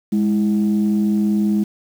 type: tone pair together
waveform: sine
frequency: 207.7 / 328.2 Hz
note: G#3 / E4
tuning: 0 / -8 cents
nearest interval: minor sixth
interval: 792 cents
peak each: -14 / -22 dBFS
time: 0.12-1.64 s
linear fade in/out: 10 ms
effects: tanh soft clip ceiling -9 dBFS + 7-bit